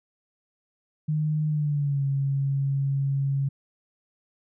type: tone with pitch glide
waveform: sine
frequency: 153.1 to 137.98 Hz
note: D#3 to C#3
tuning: -28 to -8 cents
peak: -22 dBFS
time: 1.08-3.49 s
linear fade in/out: 10 ms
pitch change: -180 cents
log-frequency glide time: 1.48-2.04 s
effects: none